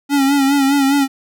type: tone with vibrato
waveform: square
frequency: 277.2 Hz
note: C#4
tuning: in tune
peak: -12 dBFS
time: 0.09-1.08 s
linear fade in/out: 50 ms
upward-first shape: sine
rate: 4.9 Hz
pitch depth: 53 cents each way
effects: none